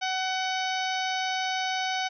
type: harmonic tone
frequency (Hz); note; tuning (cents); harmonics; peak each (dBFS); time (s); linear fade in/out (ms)
751; F#5; +26; 1 / 2 / 3 / 4 / 5 / 6 / 7 / 8; -29 / -34 / -35 / -36 / -37 / -41 / -42 / -41; 0.01-2.09; 20
effects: none